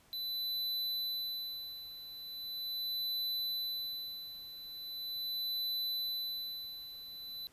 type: tone with tremolo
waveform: square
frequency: 4000 Hz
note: B7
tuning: 21 cents sharp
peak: -34 dBFS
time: 0.13-7.47 s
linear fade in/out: 0 ms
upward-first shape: sine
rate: 0.4 Hz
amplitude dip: 75%
effects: pink hiss -65 dBFS RMS until 7.52 s + resampled to 32000 Hz